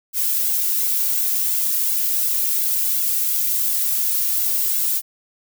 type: noise with flanger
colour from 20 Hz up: violet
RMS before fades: -20 dBFS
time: 0.13-5.02 s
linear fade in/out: 50 ms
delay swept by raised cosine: 1.6 to 2.38 ms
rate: 2.8 Hz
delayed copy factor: -0.8
effects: none